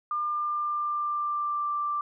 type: tone with pitch glide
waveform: sine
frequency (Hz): 1200 to 1177.3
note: D6 to D6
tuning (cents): +37 to +4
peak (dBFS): -26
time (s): 0.11-2.01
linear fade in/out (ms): 2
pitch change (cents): -33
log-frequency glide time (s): 0.25-1.7
effects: none